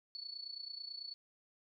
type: tone with amplitude modulation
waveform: sine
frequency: 4435 Hz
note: C#8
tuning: in tune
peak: -40 dBFS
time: 0.15-1.14 s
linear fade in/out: 0 ms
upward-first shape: sine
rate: 29.1 Hz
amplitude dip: 80%
effects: none